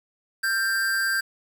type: tone with amplitude modulation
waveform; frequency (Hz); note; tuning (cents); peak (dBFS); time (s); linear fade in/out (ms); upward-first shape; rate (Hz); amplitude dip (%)
square; 1579; G6; +12; -20; 0.43-1.21; 10; sine; 210; 55
effects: 8-bit